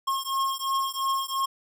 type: beating tone pair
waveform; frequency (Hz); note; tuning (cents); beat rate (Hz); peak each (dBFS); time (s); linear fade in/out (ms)
square; 1077 / 1079.9; C6 / C#6; +50 / -46; 2.9; -29; 0.07-1.46; 10
effects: none